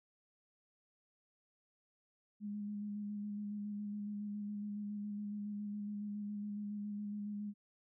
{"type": "tone with vibrato", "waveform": "sine", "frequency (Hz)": 206.5, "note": "G#3", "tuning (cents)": -10, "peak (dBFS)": -39, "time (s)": [2.4, 7.54], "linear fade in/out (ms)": 50, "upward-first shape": "square", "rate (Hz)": 7.2, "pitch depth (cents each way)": 16, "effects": []}